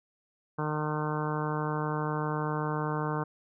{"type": "harmonic tone", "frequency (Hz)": 152.1, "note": "D#3", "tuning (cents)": -39, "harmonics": [1, 2, 3, 4, 5, 6, 7, 8, 9, 10], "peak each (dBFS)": [-32, -37, -36, -42, -41, -38, -38, -41, -43, -43], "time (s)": [0.58, 3.24], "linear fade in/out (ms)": 10, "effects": []}